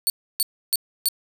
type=tone bursts; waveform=10% pulse; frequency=4435 Hz; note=C#8; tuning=in tune; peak=-11 dBFS; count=4; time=0.07-1.086 s; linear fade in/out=0 ms; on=29 ms; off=300 ms; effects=none